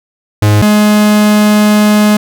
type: tone pair in turn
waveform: 45% pulse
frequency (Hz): 104.8 / 210.3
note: G#2 / G#3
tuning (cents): +16 / +22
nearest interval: octave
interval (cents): 1206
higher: second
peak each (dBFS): -5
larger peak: neither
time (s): 0.42-0.62 / 0.62-2.17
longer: second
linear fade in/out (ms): 5
effects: none